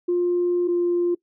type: tone pair in turn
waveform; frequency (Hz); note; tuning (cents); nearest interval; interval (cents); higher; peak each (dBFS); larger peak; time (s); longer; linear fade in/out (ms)
sine; 352.6 / 349.4; F4 / F4; +17 / +1; unison; 16; first; -17 / -17; neither; 0.08-0.68 / 0.68-1.15; first; 10
effects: noise-tail reverb RT60 0.1 s tail -22 dB re dry + tanh soft clip ceiling -14 dBFS